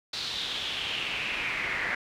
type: noise with band-pass filter sweep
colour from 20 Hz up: brown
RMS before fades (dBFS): -32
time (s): 0.13-1.95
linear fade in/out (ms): 5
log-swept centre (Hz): 4200 to 1900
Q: 4.6
effects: none